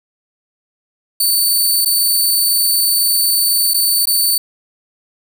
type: tone with dropouts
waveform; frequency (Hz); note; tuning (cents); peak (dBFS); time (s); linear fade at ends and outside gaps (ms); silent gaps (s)
10% pulse; 4522; C#8; +34; -5; 1.2-4.38; 5; 1.85-1.857 / 3.736-3.743 / 4.056-4.071
effects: none